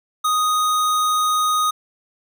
square tone, 1244.5 Hz, D#6, in tune, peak -17 dBFS, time 0.24-1.71 s, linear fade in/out 10 ms, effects none

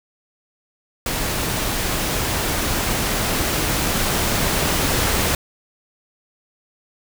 pink noise with level ramp, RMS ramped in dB -23 to -19 dBFS, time 1.06-5.35 s, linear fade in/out 2 ms, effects none

